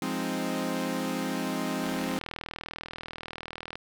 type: chord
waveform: sawtooth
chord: F minor seventh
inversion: none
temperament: equal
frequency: 174.61 / 207.7 / 261.6 / 311.1 Hz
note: F3 / Ab3 / C4 / Eb4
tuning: 0 / 0 / 0 / 0 cents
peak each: -32 / -31 / -28 / -32 dBFS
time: 0.02-2.19 s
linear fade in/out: 2 ms
type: click train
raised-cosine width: 0.3 ms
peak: -20 dBFS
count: 78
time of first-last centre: 1.84-3.755 s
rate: 40.2 Hz
effects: none